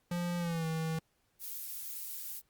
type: tone with pitch glide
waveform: square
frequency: 174.61 to 161.05 Hz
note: F3 to E3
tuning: 0 to -40 cents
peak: -33 dBFS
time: 0.11-0.99 s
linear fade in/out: 5 ms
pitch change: -140 cents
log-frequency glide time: 0.38-0.66 s
type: noise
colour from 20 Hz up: violet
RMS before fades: -41 dBFS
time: 1.39-2.42 s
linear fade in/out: 50 ms
effects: pink hiss -75 dBFS RMS until 2.49 s + Opus 48 kbps